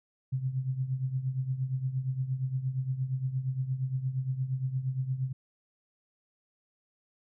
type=tone with tremolo; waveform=sine; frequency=130.81 Hz; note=C3; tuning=in tune; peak=-25 dBFS; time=0.32-5.33 s; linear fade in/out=10 ms; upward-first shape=triangle; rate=8.6 Hz; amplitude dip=80%; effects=none